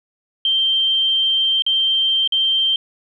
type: tone with dropouts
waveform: sine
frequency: 3143 Hz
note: G7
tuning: 4 cents sharp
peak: -14 dBFS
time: 0.45-2.76 s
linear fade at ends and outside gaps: 2 ms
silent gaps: 1.622-1.664 / 2.276-2.322 s
effects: 9-bit